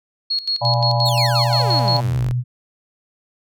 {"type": "tone with tremolo", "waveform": "sine", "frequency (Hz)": 4313, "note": "C#8", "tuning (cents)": -48, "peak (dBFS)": -17, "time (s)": [0.3, 2], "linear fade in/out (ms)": 10, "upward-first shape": "square", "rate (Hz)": 5.7, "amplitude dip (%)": 80}
{"type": "tone", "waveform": "sine", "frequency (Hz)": 123.47, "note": "B2", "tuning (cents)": 0, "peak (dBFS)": -17, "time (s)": [0.61, 2.44], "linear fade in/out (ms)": 50}
{"type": "chord", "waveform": "sine", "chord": "D diminished seventh", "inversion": "none", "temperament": "equal", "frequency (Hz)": [587.3, 698.5, 830.6, 987.8], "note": ["D5", "F5", "Ab5", "Cb6"], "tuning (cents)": [0, 0, 0, 0], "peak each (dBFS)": [-24, -26, -23, -25], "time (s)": [0.61, 2.01], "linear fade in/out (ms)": 10}
{"type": "exponential sweep", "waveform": "sawtooth", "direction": "down", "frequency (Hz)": [4135, 37.34], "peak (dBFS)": -22, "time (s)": [1.05, 2.33], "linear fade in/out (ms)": 10}
{"effects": []}